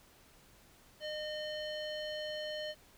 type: tone with low-pass filter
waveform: square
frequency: 610 Hz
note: D#5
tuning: 34 cents flat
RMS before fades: -40 dBFS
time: 1-2.75 s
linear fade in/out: 50 ms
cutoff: 3700 Hz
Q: 5.6
effects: pink hiss -62 dBFS RMS until 2.97 s